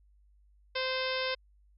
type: harmonic tone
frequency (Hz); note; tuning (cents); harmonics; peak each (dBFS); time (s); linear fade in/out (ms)
519; C5; -14; 1 / 2 / 3 / 4 / 5 / 6 / 7 / 8 / 9 / 10; -34 / -39 / -39 / -39 / -40 / -42 / -40 / -45 / -43 / -42; 0.75-1.35; 10
effects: added 50 Hz sine -60 dBFS peak until 1.77 s